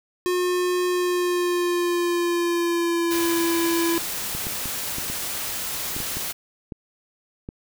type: tone with pitch glide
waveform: square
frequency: 359.9 to 335.8 Hz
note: F#4 to E4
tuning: -48 to +32 cents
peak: -21 dBFS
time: 0.26-3.98 s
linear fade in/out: 0 ms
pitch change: -120 cents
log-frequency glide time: 0.84-3.42 s
type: noise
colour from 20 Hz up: white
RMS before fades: -29 dBFS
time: 3.1-6.33 s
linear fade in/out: 20 ms
type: clicks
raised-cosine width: 3 ms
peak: -20 dBFS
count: 10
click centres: 4.35 / 4.469 / 4.657 / 4.984 / 5.1 / 5.965 / 6.003 / 6.17 / 6.722 / 7.489 s
effects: none

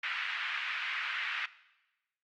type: band-pass noise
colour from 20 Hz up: pink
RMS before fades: -36 dBFS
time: 0.03-1.46 s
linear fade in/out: 5 ms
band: 1500 to 2800 Hz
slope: 24 dB/octave
effects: noise-tail reverb RT60 1.0 s tail -18 dB re dry + Opus 48 kbps

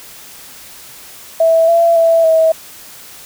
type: tone with pitch steps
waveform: sine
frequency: 655 / 674 / 661 / 645 Hz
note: E5 / E5 / E5 / E5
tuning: -11 / +38 / +5 / -38 cents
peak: -7 dBFS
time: 1.4-2.52 s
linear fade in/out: 5 ms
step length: 280 ms
effects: white hiss -36 dBFS RMS until 3.25 s

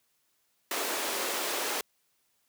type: high-pass noise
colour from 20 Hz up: pink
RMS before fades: -32 dBFS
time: 0.71-1.81 s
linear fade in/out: 2 ms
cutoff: 340 Hz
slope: 24 dB/octave
effects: white hiss -73 dBFS RMS until 2.48 s + high-pass 60 Hz 12 dB/octave

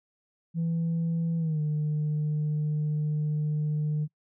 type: tone with pitch glide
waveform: sine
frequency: 165.9 to 151.25 Hz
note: E3 to D#3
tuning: +11 to -49 cents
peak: -23 dBFS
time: 0.54-4.08 s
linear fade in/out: 50 ms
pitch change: -160 cents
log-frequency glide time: 1.38-1.6 s
effects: noise-tail reverb RT60 0.1 s tail -26 dB re dry + tanh soft clip ceiling -23 dBFS

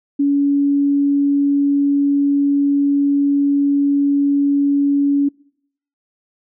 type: tone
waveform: sine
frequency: 282.8 Hz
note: C#4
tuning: 35 cents sharp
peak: -12 dBFS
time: 0.19-5.29 s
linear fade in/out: 10 ms
effects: noise-tail reverb RT60 0.7 s tail -26 dB re dry

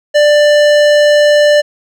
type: tone with hard clipping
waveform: sine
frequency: 591 Hz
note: D5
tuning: 11 cents sharp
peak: -7 dBFS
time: 0.14-1.62 s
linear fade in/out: 20 ms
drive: 16 dB
effects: none

